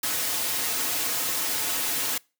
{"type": "noise with comb filter", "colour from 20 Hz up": "white", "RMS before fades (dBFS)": -27, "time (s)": [0.03, 2.18], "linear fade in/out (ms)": 5, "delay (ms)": 5.1, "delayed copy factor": -0.75, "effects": ["noise-tail reverb RT60 0.3 s tail -25 dB re dry", "high-pass 150 Hz 12 dB/octave"]}